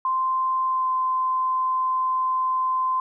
sine tone with pitch glide, 1042 to 1034.2 Hz, C6 to C6, -7 to -20 cents, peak -20 dBFS, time 0.05-3 s, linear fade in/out 2 ms, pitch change -13 cents, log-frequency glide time 0.66-0.88 s, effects none

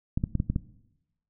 clicks, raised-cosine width 5 ms, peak -13 dBFS, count 6, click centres 0.175 / 0.239 / 0.353 / 0.401 / 0.5 / 0.561 s, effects noise-tail reverb RT60 0.9 s tail -18 dB re dry

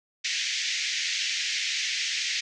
pink band-pass noise, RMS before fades -29 dBFS, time 0.24-2.41 s, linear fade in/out 10 ms, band 1900 to 6600 Hz, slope 48 dB/octave, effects none

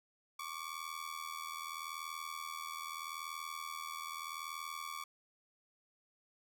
sawtooth ring-modulated tone, 1139 Hz, C#6, 47 cents sharp, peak -35 dBFS, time 0.39-5.04 s, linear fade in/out 5 ms, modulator 40.4 Hz, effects none

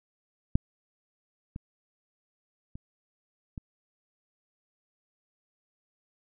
clicks, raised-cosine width 5 ms, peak -9 / -25 / -29 / -25 dBFS, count 4, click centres 0.555 / 1.561 / 2.755 / 3.578 s, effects none

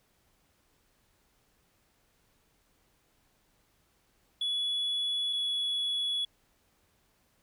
sine tone pair in turn, 3400 / 3387 Hz, G#7 / G#7, +40 / +33 cents, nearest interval unison, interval 7 cents, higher first, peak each -26 dBFS, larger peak neither, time 4.41-5.33 / 5.33-6.25 s, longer neither, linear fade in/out 5 ms, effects tanh soft clip ceiling -27 dBFS + pink hiss -70 dBFS RMS until 7.42 s

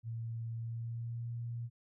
sine tone with pitch glide, 114.7 to 117.86 Hz, A#2 to A#2, -28 to +19 cents, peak -37 dBFS, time 0.03-1.7 s, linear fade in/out 50 ms, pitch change +47 cents, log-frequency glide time 0.56-1.3 s, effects none

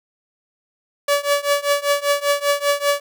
sawtooth tone with tremolo, 573 Hz, D5, 43 cents flat, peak -9 dBFS, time 1.08-3 s, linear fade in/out 5 ms, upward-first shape triangle, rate 5.1 Hz, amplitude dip 95%, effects none

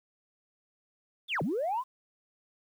sine linear two-way sweep, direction down then up, 3730 to 129.5 to 1077 Hz, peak -27 dBFS, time 1.28-1.84 s, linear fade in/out 50 ms, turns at 1.42 s, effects tanh soft clip ceiling -24 dBFS + 10-bit

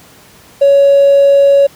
triangle tone with hard clipping, 559 Hz, C#5, 14 cents sharp, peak -4 dBFS, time 0.61-1.67 s, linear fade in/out 10 ms, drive 3 dB, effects pink hiss -41 dBFS RMS until 1.75 s + high-pass 80 Hz 12 dB/octave

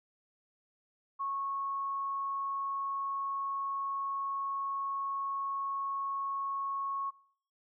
sine tone, 1100 Hz, C#6, 14 cents flat, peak -32 dBFS, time 1.19-7.11 s, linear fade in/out 20 ms, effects noise-tail reverb RT60 0.7 s tail -26 dB re dry

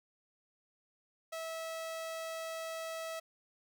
sawtooth tone, 650 Hz, E5, 24 cents flat, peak -35 dBFS, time 1.32-3.2 s, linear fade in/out 10 ms, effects none

